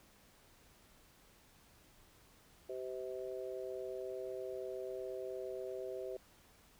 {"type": "harmonic tone", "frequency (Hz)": 128.4, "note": "C3", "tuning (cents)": -32, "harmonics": [3, 4, 5], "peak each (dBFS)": [-43, -45, -47], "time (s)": [2.69, 6.17], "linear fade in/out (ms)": 5, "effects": ["pink hiss -65 dBFS RMS until 6.79 s"]}